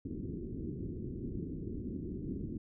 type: low-pass noise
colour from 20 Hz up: white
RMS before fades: -40 dBFS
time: 0.05-2.58 s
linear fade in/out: 5 ms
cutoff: 360 Hz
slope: 48 dB/octave
effects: none